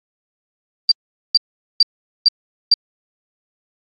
sine tone bursts, 4699 Hz, D8, in tune, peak -7 dBFS, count 5, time 0.89-2.74 s, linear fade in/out 2 ms, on 26 ms, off 430 ms, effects Opus 32 kbps

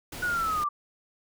pink noise, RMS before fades -39 dBFS, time 0.12-0.64 s, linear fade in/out 5 ms
sine linear sweep, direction down, 1480 to 1157 Hz, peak -25 dBFS, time 0.22-0.69 s, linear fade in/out 10 ms
effects none

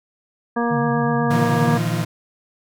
harmonic tone, 236 Hz, A#3, 22 cents sharp, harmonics 1 / 2 / 3 / 4 / 5 / 7, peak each -21 / -24 / -26 / -27 / -28 / -29 dBFS, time 0.56-1.78 s, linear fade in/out 10 ms
sine tone with vibrato, 145.1 Hz, D3, 21 cents flat, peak -22 dBFS, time 0.7-1.79 s, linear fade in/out 20 ms, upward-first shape triangle, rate 8.1 Hz, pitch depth 130 cents each way
40% pulse chord, Bb suspended fourth, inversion none, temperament equal with one note detuned, 116.54 / 155.56 / 171.22 Hz, Bb2 / Eb3 / F3, 0 / 0 / -34 cents, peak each -23 dBFS, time 1.3-2.05 s, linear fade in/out 10 ms
effects none

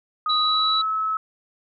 sine tone with pitch glide, 1247 to 1295.5 Hz, D#6 to E6, +3 to -30 cents, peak -21 dBFS, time 0.26-1.17 s, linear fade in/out 2 ms, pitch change +67 cents, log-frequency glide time 0.41-0.86 s
sine tone, 3925 Hz, B7, 11 cents flat, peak -20 dBFS, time 0.29-0.82 s, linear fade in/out 10 ms
effects none

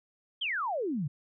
sine exponential sweep, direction down, 3338 to 130.81 Hz, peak -29 dBFS, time 0.41-1.08 s, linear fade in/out 10 ms, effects none

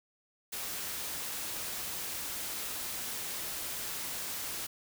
white noise, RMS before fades -38 dBFS, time 0.52-4.67 s, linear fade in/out 10 ms, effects none

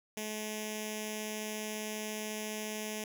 5% pulse tone with notch filter, 214.5 Hz, A3, 44 cents flat, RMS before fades -39 dBFS, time 0.17-3.04 s, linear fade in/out 2 ms, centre 1300 Hz, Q 0.51, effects none

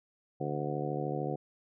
harmonic tone, 73.42 Hz, D2, in tune, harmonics 2 / 3 / 4 / 5 / 6 / 7 / 8 / 9 / 10, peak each -36 / -44 / -40 / -39 / -40 / -39 / -50 / -48 / -40 dBFS, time 0.4-1.36 s, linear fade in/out 10 ms, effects none

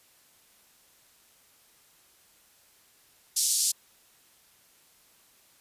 white band-pass noise, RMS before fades -26 dBFS, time 3.36-3.72 s, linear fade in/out 10 ms, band 4600 to 9900 Hz, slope 24 dB/octave, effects white hiss -61 dBFS RMS until 5.6 s + resampled to 32000 Hz

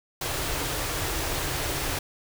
pink band-stop noise, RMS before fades -29 dBFS, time 0.21-1.99 s, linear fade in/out 5 ms, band 160 to 260 Hz, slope 96 dB/octave, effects none

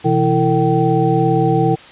sine tone cluster, 127.9 / 165.5 / 330.7 / 451.2 / 771 Hz, C3 / E3 / E4 / A4 / G5, -39 / +7 / +6 / +44 / -29 cents, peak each -18 dBFS, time 0.04-1.76 s, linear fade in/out 20 ms, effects white hiss -39 dBFS RMS until 1.91 s + resampled to 8000 Hz

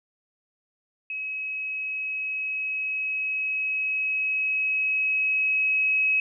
sine tone with level ramp, 2557 Hz, D#7, 47 cents sharp, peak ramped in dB -29 to -19 dBFS, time 1.1-6.2 s, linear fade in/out 2 ms, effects none

